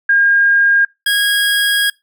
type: tone pair in turn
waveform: sine / 25% pulse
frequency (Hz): 1617 / 1643.4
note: G#6 / G#6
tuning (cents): -47 / -19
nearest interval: unison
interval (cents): 28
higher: second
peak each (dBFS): -8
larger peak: neither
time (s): 0.09-0.85 / 1.06-1.9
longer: second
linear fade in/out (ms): 5
effects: noise-tail reverb RT60 0.2 s tail -23 dB re dry